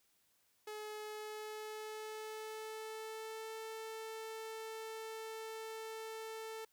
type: tone with pitch glide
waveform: sawtooth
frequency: 425.9 to 443.2 Hz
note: G#4 to A4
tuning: +44 to +13 cents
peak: -40 dBFS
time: 0.67-6.65 s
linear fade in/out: 5 ms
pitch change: +69 cents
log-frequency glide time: 1.05-3.54 s
effects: white hiss -75 dBFS RMS until 6.72 s